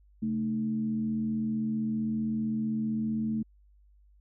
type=tone with frequency modulation; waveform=sine; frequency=220 Hz; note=A3; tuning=in tune; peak=-27 dBFS; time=0.22-3.43 s; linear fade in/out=10 ms; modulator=84.5 Hz; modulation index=0.47; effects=added 50 Hz sine -57 dBFS peak until 4.2 s